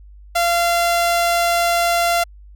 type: tone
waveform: sawtooth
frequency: 688 Hz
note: F5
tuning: 26 cents flat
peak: -11 dBFS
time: 0.35-2.24 s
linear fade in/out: 10 ms
effects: added 50 Hz sine -39 dBFS peak until 2.55 s